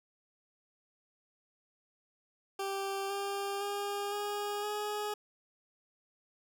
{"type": "tone with pitch steps", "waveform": "20% pulse", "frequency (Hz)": [392, 398.4, 404.9, 411.5, 418.2], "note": ["G4", "G4", "G#4", "G#4", "G#4"], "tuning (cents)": [0, 28, -44, -16, 12], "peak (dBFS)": -29, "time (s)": [2.59, 5.14], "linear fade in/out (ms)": 5, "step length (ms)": 510, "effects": []}